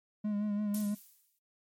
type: tone with vibrato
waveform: triangle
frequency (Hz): 207.7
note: G#3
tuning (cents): 0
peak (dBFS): -28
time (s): 0.24-0.95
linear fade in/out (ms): 10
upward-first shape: sine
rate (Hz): 5.9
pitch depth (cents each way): 35
type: noise with exponential decay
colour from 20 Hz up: violet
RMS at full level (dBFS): -36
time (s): 0.74-1.39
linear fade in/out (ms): 5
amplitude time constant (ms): 140
effects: noise-tail reverb RT60 0.1 s tail -20 dB re dry + MP3 64 kbps